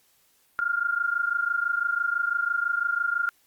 sine tone pair together, 1391 / 1417 Hz, F6 / F6, -7 / +25 cents, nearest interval unison, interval 32 cents, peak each -26 dBFS, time 0.59-3.29 s, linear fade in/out 0 ms, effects white hiss -64 dBFS RMS until 3.46 s + Opus 48 kbps

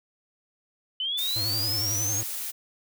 sine linear sweep, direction up, 2985 to 6620 Hz, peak -26 dBFS, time 1-2.21 s, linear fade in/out 2 ms
blue noise, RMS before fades -33 dBFS, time 1.17-2.52 s, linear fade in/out 20 ms
square tone with vibrato, 104.6 Hz, G#2, 13 cents sharp, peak -33 dBFS, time 1.36-2.23 s, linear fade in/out 0 ms, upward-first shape sine, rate 11 Hz, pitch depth 140 cents each way
effects none

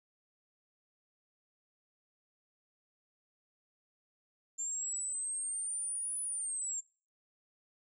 sine exponential two-way sweep, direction up then down, 7280 to 9956 to 7280 Hz, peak -33 dBFS, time 4.58-6.81 s, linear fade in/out 20 ms, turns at 6.21 s, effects noise-tail reverb RT60 0.4 s tail -26 dB re dry + tanh soft clip ceiling -32 dBFS

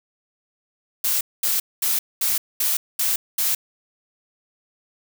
blue noise bursts, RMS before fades -21 dBFS, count 7, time 1.04-3.55 s, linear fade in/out 5 ms, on 170 ms, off 220 ms, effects none

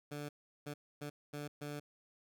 15% pulse tone bursts at uneven times, 146.6 Hz, D3, 3 cents flat, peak -35 dBFS, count 5, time 0.11-0.29 / 0.66-0.74 / 1.01-1.1 / 1.33-1.48 / 1.61-1.8 s, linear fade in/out 10 ms, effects none

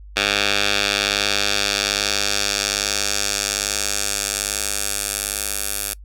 10% pulse tone with band-pass filter sweep, 101.2 Hz, G#2, 44 cents flat, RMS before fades -22 dBFS, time 0.16-5.94 s, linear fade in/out 10 ms, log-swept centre 3200 to 11000 Hz, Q 1.3, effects noise-tail reverb RT60 0.1 s tail -24 dB re dry + added 50 Hz sine -37 dBFS peak until 6.04 s

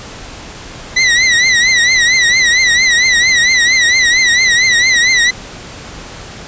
sawtooth tone with vibrato, 1975.5 Hz, B6, in tune, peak -4 dBFS, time 0.96-5.31 s, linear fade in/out 10 ms, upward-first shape triangle, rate 4.4 Hz, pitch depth 120 cents each way, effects pink hiss -30 dBFS RMS until 6.47 s + resampled to 16000 Hz

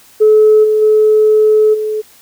sine tone with level steps, 430 Hz, A4, 40 cents flat, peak -3 / -8 / -5 / -14 dBFS, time 0.2-2.02 s, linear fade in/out 20 ms, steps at 0.63 / 0.81 / 1.73 s, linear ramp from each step 20 ms, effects tanh soft clip ceiling 0 dBFS + white hiss -44 dBFS RMS until 2.21 s

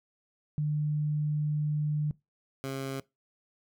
sine / 15% pulse tone pair in turn, 150 / 135.15 Hz, D3 / C#3, +37 / -44 cents, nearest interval major second, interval 181 cents, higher first, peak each -26 / -27 dBFS, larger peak first, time 0.58-2.11 / 2.64-3 s, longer first, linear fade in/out 0 ms, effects noise-tail reverb RT60 0.2 s tail -21 dB re dry

